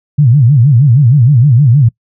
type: tone with vibrato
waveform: sine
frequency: 130.81 Hz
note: C3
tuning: in tune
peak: -3 dBFS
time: 0.18-1.89 s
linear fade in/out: 10 ms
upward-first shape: sine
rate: 6.4 Hz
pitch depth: 250 cents each way
effects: noise-tail reverb RT60 0.1 s tail -24 dB re dry